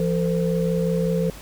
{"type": "tone cluster", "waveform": "sine", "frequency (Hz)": [171, 447.6, 513], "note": ["F3", "A4", "C5"], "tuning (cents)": [-36, 30, -34], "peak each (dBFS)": [-21, -25, -26], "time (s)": [0, 1.3], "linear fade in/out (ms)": 2, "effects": ["added 50 Hz sine -41 dBFS peak until 1.41 s", "pink hiss -42 dBFS RMS until 1.41 s"]}